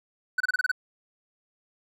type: tone bursts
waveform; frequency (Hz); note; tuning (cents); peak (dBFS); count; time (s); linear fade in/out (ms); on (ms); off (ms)
triangle; 1499; F#6; +22; -19; 7; 0.38-0.716; 5; 24; 28
effects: none